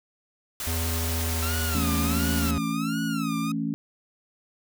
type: noise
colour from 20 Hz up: white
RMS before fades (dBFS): -32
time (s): 0.6-2.51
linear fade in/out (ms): 2
type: tone with pitch glide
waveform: square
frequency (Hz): 82.41 to 77.83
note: E2 to D#2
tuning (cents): 0 to +1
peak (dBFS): -27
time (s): 0.67-2.58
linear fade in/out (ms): 0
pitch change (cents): -99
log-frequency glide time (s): 1.21-2.39
type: tone with vibrato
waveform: sawtooth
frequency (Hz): 1318.5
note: E6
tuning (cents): 0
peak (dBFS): -29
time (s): 1.42-3.52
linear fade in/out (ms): 5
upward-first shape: sine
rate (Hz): 1.4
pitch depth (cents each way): 180
type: chord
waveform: sine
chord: A major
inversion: second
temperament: equal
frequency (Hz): 164.81 / 220 / 277.2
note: E3 / A3 / C#4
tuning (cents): 0 / 0 / 0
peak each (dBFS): -31 / -29 / -29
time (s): 1.75-3.74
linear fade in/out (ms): 0
effects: none